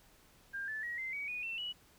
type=tone with pitch steps; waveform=sine; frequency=1600 / 1744.8 / 1902.7 / 2075 / 2263 / 2468 / 2691 / 2934 Hz; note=G6 / A6 / A#6 / C7 / C#7 / D#7 / E7 / F#7; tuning=+35 / -15 / +35 / -15 / +35 / -15 / +35 / -15 cents; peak=-37 dBFS; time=0.53-1.73 s; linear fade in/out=20 ms; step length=150 ms; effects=pink hiss -64 dBFS RMS until 1.98 s